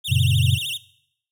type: tone with vibrato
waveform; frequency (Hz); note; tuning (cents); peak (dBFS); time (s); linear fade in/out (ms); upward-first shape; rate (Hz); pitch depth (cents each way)
45% pulse; 3173; G7; +20; -25; 0.04-0.78; 20; sine; 13; 280
type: chord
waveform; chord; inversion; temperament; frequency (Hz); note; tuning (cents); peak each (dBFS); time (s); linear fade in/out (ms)
sine; F# major; none; equal; 92.5 / 116.54 / 138.59; F#2 / A#2 / C#3; 0 / 0 / 0; -20; 0.08-0.59; 50
effects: noise-tail reverb RT60 0.7 s tail -19 dB re dry